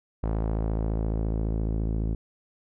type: tone with low-pass filter sweep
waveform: sawtooth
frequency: 54.5 Hz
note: A1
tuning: 16 cents flat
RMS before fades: -27 dBFS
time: 0.23-2.15 s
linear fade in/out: 5 ms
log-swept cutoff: 860 to 320 Hz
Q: 0.93
effects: none